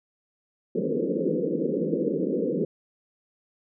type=band-pass noise; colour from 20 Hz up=white; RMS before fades=-26 dBFS; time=0.75-2.65 s; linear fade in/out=5 ms; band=160 to 520 Hz; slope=96 dB/octave; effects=none